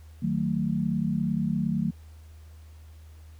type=chord; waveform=sine; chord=D# diminished; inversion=none; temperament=just; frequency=155.56 / 186.68 / 224 Hz; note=D#3 / F#3 / A3; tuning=0 / +16 / +31 cents; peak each=-29 / -28 / -28 dBFS; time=0.22-1.91 s; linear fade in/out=10 ms; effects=added 78 Hz sine -45 dBFS peak until 3.39 s + pink hiss -61 dBFS RMS until 3.39 s